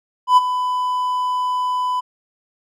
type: tone with ADSR envelope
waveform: triangle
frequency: 1000 Hz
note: B5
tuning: 21 cents sharp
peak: -4 dBFS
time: 0.27-2.01 s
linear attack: 100 ms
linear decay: 25 ms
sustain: -12 dB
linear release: 18 ms
effects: none